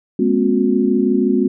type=tone cluster; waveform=sine; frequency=208.1 / 241.3 / 267.3 / 362.6 Hz; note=G#3 / B3 / C4 / F#4; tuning=+4 / -40 / +37 / -35 cents; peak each=-18 dBFS; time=0.19-1.48 s; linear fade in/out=5 ms; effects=none